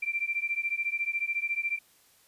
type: beating tone pair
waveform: sine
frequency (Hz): 2349 / 2363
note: D7 / D7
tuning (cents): 0 / +10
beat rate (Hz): 14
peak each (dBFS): -31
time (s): 0.02-1.79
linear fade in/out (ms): 10
effects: white hiss -62 dBFS RMS until 2.27 s + resampled to 32000 Hz